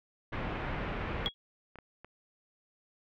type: low-pass noise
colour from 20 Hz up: pink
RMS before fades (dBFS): -36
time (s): 0.32-1.29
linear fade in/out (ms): 10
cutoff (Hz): 2600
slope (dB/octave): 24
type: tone with exponential decay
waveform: sine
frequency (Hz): 3322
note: G#7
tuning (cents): 0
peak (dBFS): -24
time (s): 1.26-1.34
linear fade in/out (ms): 0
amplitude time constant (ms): 16
type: clicks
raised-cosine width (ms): 0.5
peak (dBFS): -33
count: 3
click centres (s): 1.757 / 1.787 / 2.046
effects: none